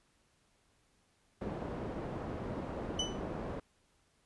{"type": "low-pass noise", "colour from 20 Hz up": "white", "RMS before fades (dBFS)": -40, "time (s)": [1.41, 3.6], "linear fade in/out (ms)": 5, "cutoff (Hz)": 520, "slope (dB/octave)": 12}
{"type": "tone with exponential decay", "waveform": "35% pulse", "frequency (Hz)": 2995, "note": "F#7", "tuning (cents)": 20, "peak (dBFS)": -27, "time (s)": [2.99, 3.21], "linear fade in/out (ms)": 5, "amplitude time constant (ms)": 47}
{"effects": ["pink hiss -72 dBFS RMS until 4.25 s", "resampled to 24000 Hz"]}